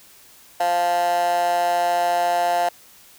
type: tone with high-pass filter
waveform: 15% pulse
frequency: 174.61 Hz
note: F3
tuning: in tune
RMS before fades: -20 dBFS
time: 0.6-2.69 s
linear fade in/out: 5 ms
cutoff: 750 Hz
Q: 6.6
effects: white hiss -49 dBFS RMS until 3.18 s